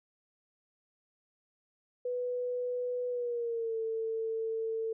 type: tone with pitch glide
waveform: sine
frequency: 493.9 to 447.7 Hz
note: B4 to A4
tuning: 0 to +30 cents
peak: -31 dBFS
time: 2.05-4.93 s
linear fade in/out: 5 ms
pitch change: -170 cents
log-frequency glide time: 3.09-3.77 s
effects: none